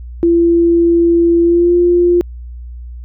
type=tone with pitch glide; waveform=sine; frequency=339.2 to 350.1 Hz; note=E4 to F4; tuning=+50 to +4 cents; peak=-7 dBFS; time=0.23-2.21 s; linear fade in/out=0 ms; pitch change=+54 cents; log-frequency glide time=1.42-1.75 s; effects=added 60 Hz sine -26 dBFS peak until 3.04 s